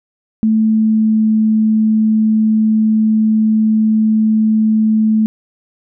sine tone with pitch glide, 219.4 to 217.9 Hz, A3 to A3, -5 to -17 cents, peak -9 dBFS, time 0.43-5.26 s, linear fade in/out 0 ms, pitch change -12 cents, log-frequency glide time 0.57-1.29 s, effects none

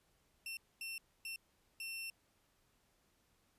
sawtooth tone bursts at uneven times, 2700 Hz, E7, 41 cents sharp, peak -39 dBFS, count 4, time 0.46-0.57 / 0.81-0.98 / 1.25-1.36 / 1.8-2.1 s, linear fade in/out 2 ms, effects pink hiss -75 dBFS RMS until 3.58 s + resampled to 32000 Hz

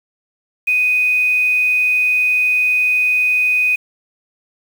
sine tone with quantisation, 2494 Hz, D#7, 3 cents sharp, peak -12 dBFS, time 0.67-3.76 s, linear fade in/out 10 ms, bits 6, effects none

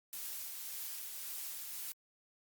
blue noise with tremolo, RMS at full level -42 dBFS, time 0.13-1.92 s, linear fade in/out 0 ms, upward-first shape triangle, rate 1.8 Hz, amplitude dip 30%, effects Opus 48 kbps

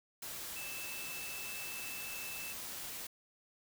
sine tone in noise, 2637 Hz, E7, in tune, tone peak -45 dBFS, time 0.56-2.53 s, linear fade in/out 5 ms, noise white, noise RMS -44 dBFS, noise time 0.22-3.07 s, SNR -4 dB, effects none

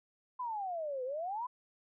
sine exponential two-way sweep, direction down then up, 1028 to 493.9 to 1028 Hz, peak -35 dBFS, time 0.39-1.47 s, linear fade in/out 10 ms, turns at 1.04 s, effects none

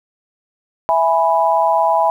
sine chord, E major, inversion none, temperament equal, 659.3 / 830.6 / 987.8 Hz, E5 / G#5 / B5, 0 / 0 / 0 cents, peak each -16 dBFS, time 0.89-2.1 s, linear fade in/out 0 ms, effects 8-bit

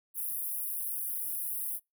pink high-pass noise, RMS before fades -35 dBFS, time 0.14-1.8 s, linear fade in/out 50 ms, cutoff 10000 Hz, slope 96 dB/octave, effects noise-tail reverb RT60 0.2 s tail -26 dB re dry

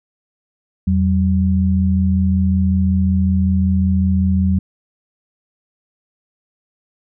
sine tone pair together, 84.64 / 190 Hz, E2 / F#3, +46 / +46 cents, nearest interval octave + major second, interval 1400 cents, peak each -15 dBFS, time 0.87-4.59 s, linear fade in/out 5 ms, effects none

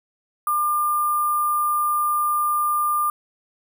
sine tone with sample-and-hold, 1200 Hz, D6, 37 cents sharp, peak -18 dBFS, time 0.47-3.1 s, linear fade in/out 2 ms, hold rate 11025 Hz, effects none

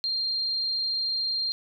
sine tone, 4191 Hz, C8, 2 cents sharp, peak -25 dBFS, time 0.04-1.52 s, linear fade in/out 0 ms, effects none

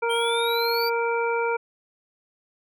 harmonic tone, 466.2 Hz, A#4, in tune, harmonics 1 / 2 / 3 / 5, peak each -24 / -27 / -30 / -32 dBFS, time 0.02-1.57 s, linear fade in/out 10 ms
square exponential sweep, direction up, 3130 to 4699 Hz, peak -28 dBFS, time 0.09-0.9 s, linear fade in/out 20 ms
effects none

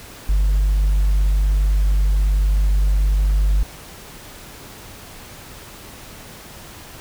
sine tone, 49.4 Hz, G1, 14 cents sharp, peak -11 dBFS, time 0.29-3.63 s, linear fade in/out 0 ms, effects tanh soft clip ceiling -12 dBFS + pink hiss -39 dBFS RMS until 7 s

